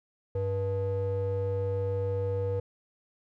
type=ring-modulated tone; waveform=triangle; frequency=192.9 Hz; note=G3; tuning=28 cents flat; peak=-22 dBFS; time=0.35-2.6 s; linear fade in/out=5 ms; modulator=291 Hz; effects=none